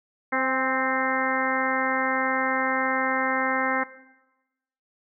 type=harmonic tone with a mistuned harmonic; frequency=261.6 Hz; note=C4; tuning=in tune; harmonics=1 / 2 / 3 / 4 / 5 / 6 / 7 / 8; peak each=-30 / -30 / -30 / -30 / -30 / -30 / -30 / -30 dBFS; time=0.32-3.84 s; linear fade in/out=10 ms; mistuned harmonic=3; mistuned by=+25 cents; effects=noise-tail reverb RT60 1.0 s tail -17 dB re dry